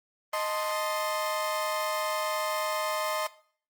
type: chord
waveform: 30% pulse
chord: A diminished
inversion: second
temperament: equal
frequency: 622.3 / 880 / 1046.5 Hz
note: Eb5 / A5 / C6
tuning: 0 / 0 / 0 cents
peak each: -28 / -34 / -30 dBFS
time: 0.33-3.27 s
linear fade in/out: 5 ms
effects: noise-tail reverb RT60 0.5 s tail -18 dB re dry + Opus 24 kbps